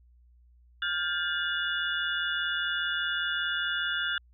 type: tone cluster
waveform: sine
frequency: 1410 / 1575 / 1732 / 2889 / 3473 Hz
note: F6 / G6 / A6 / F#7 / A7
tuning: +16 / +8 / -28 / -42 / -23 cents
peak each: -32 / -32 / -40 / -36 / -34 dBFS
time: 0.82-4.18 s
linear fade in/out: 2 ms
effects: added 60 Hz sine -56 dBFS peak until 4.33 s